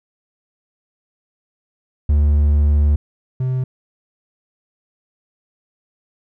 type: tone pair in turn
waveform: triangle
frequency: 73.42 / 128.68 Hz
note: D2 / C3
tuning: 0 / -28 cents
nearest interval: minor seventh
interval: 972 cents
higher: second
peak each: -9 / -15 dBFS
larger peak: first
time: 2.09-2.96 / 3.4-3.64 s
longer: first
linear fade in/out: 5 ms
effects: none